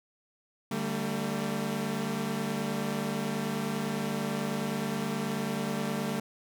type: chord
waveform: sawtooth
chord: D suspended fourth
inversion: none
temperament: equal with one note detuned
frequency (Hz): 146.83 / 196 / 225.4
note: D3 / G3 / A3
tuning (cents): 0 / 0 / +42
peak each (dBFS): -33 / -30 / -29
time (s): 0.71-6.2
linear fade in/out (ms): 5
effects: none